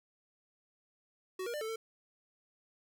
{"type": "tone with pitch steps", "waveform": "square", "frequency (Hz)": [373.6, 473.7, 596, 440.5, 449.3], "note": ["F#4", "A#4", "D5", "A4", "A4"], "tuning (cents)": [17, 28, 25, 2, 36], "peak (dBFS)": -37, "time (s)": [1.39, 1.76], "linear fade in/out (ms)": 5, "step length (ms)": 74, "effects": []}